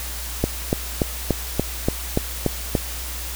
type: click train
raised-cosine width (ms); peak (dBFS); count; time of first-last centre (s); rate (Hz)
2; -4; 9; 0.44-2.752; 3.46
effects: added 60 Hz sine -31 dBFS peak until 3.35 s + white hiss -32 dBFS RMS until 3.35 s